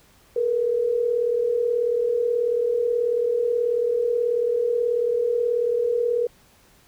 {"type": "tone pair together", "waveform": "sine", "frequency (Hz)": [442.3, 480.7], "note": ["A4", "B4"], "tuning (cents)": [9, -47], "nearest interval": "minor second", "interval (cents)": 144, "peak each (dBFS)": [-26, -20], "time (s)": [0.36, 6.27], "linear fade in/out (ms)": 5, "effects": ["pink hiss -56 dBFS RMS until 6.87 s"]}